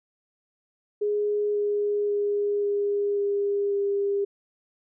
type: tone with pitch steps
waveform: sine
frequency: 415.3 / 412.4 / 409.6 / 406.8 / 403.9 / 401.2 Hz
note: G#4 / G#4 / G#4 / G#4 / G#4 / G4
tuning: 0 / -12 / -24 / -36 / -48 / +40 cents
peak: -22 dBFS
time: 1.01-4.25 s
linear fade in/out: 10 ms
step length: 540 ms
effects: none